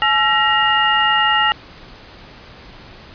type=tone cluster; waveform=sine; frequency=853 / 1353 / 1889 / 2835 Hz; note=G#5 / E6 / A#6 / F7; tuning=+46 / +45 / +22 / +25 cents; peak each=-18 dBFS; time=0.02-1.52 s; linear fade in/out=0 ms; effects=pink hiss -40 dBFS RMS until 3.14 s + resampled to 11025 Hz